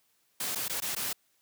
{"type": "noise with dropouts", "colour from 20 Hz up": "white", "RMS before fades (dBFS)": -33, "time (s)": [0.4, 1.13], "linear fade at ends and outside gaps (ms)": 5, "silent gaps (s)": [[0.55, 0.556], [0.682, 0.696], [0.803, 0.82], [0.951, 0.963]], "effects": ["white hiss -71 dBFS RMS until 1.41 s", "high-pass 80 Hz 12 dB/octave"]}